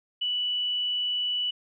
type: tone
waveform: sine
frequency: 2960 Hz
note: F#7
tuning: in tune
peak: -25 dBFS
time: 0.21-1.51 s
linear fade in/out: 10 ms
effects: none